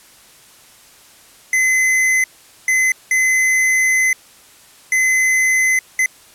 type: tone bursts at uneven times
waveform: square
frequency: 2041 Hz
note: C7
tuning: 44 cents flat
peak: -13 dBFS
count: 5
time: 1.53-2.24 / 2.68-2.92 / 3.11-4.13 / 4.92-5.79 / 5.99-6.06 s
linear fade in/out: 2 ms
effects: white hiss -46 dBFS RMS until 6.34 s + low-pass 12000 Hz 12 dB/octave